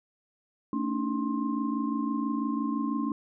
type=tone cluster; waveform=sine; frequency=223.8 / 282.4 / 308.4 / 1059 Hz; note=A3 / C#4 / D#4 / C6; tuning=+30 / +32 / -15 / +21 cents; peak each=-31 / -30 / -35 / -36 dBFS; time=0.73-3.12 s; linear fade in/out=2 ms; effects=none